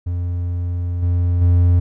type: tone with level steps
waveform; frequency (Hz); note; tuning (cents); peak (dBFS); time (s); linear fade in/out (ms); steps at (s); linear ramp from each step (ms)
triangle; 87.8; F2; +10; -17 / -12 / -8; 0.06-1.8; 10; 1.02 / 1.41; 10
effects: none